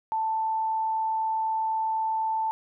sine tone, 884 Hz, A5, 8 cents sharp, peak -24 dBFS, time 0.12-2.51 s, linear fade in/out 0 ms, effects none

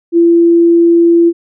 sine tone, 338.9 Hz, E4, 48 cents sharp, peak -4 dBFS, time 0.12-1.33 s, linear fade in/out 50 ms, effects none

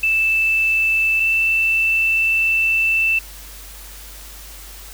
sine tone pair in turn, 2642 / 2659 Hz, E7 / E7, +3 / +14 cents, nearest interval unison, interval 11 cents, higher second, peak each -14 dBFS, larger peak neither, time 0.03-1.2 / 1.2-3.19 s, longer second, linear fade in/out 5 ms, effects added 49 Hz sine -38 dBFS peak until 4.93 s + white hiss -39 dBFS RMS until 4.93 s

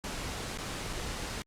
pink noise with dropouts, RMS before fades -37 dBFS, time 0.04-1.42 s, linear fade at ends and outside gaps 0 ms, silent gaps 0.574-0.586 / 0.929-0.933 s, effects low-pass 9000 Hz 12 dB/octave + Opus 48 kbps

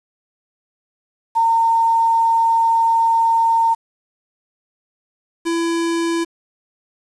sine / square tone pair in turn, 913 / 334.8 Hz, A#5 / E4, -36 / +27 cents, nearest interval octave + perfect fourth, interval 1737 cents, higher first, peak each -12 / -18 dBFS, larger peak first, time 1.35-3.75 / 5.45-6.25 s, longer first, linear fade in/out 20 ms, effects resampled to 24000 Hz + 7-bit

